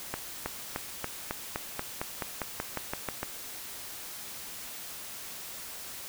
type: accelerating click train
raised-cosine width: 0.5 ms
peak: -16 dBFS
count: 15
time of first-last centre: 0.14-3.231 s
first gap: 320 ms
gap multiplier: 0.94
effects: white hiss -42 dBFS RMS until 6.08 s